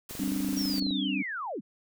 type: noise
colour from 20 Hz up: white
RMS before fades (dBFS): -41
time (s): 0.09-0.8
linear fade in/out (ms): 5
type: click train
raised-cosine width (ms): 2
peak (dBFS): -29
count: 20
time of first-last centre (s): 0.11-0.908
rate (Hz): 23.8
type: chord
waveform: sine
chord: G suspended fourth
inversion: none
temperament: equal with one note detuned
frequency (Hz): 196 / 265.1 / 293.7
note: G3 / C4 / D4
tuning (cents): 0 / +23 / 0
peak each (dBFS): -32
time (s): 0.19-1.23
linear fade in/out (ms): 10
type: linear sweep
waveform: sine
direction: down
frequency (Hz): 5730 to 146.83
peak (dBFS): -32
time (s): 0.56-1.61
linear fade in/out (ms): 20
effects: none